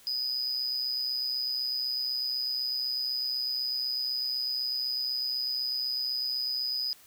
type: tone with amplitude modulation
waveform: triangle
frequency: 4978 Hz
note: D#8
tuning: in tune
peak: -25 dBFS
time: 0.07-6.93 s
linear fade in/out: 0 ms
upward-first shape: sine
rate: 128 Hz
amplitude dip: 55%
effects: white hiss -56 dBFS RMS until 7.06 s